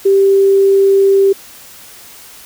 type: tone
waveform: sine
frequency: 392 Hz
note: G4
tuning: in tune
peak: -6 dBFS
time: 0.05-1.33 s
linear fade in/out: 10 ms
effects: white hiss -37 dBFS RMS until 2.45 s